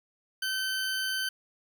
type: tone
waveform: 20% pulse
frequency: 1536 Hz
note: G6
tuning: 36 cents flat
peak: -24 dBFS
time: 0.42-1.29 s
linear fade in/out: 5 ms
effects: none